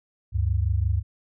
sine tone pair together, 72.39 / 98 Hz, D2 / G2, -24 / 0 cents, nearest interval perfect fourth, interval 524 cents, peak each -23 dBFS, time 0.32-1.03 s, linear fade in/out 50 ms, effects none

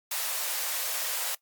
white high-pass noise, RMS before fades -31 dBFS, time 0.11-1.35 s, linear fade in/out 5 ms, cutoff 470 Hz, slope 96 dB/octave, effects noise-tail reverb RT60 0.1 s tail -19 dB re dry + Opus 48 kbps

